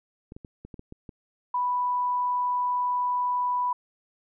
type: clicks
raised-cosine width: 3 ms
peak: -28 dBFS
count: 8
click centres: 0.321 / 0.365 / 0.448 / 0.65 / 0.742 / 0.794 / 0.924 / 1.092 s
type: tone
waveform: sine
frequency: 987.8 Hz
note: B5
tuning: in tune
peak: -23 dBFS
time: 1.54-3.73 s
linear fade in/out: 5 ms
effects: none